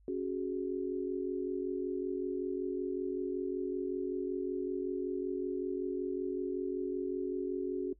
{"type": "chord", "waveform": "sine", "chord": "C# suspended fourth", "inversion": "none", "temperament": "equal", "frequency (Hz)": [277.2, 370, 415.3], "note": ["C#4", "F#4", "G#4"], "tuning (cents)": [0, 0, 0], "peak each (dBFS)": [-38, -34, -40], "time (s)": [0.08, 7.93], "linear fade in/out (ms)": 2, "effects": ["noise-tail reverb RT60 0.1 s tail -18 dB re dry", "added 50 Hz sine -60 dBFS peak until 7.99 s"]}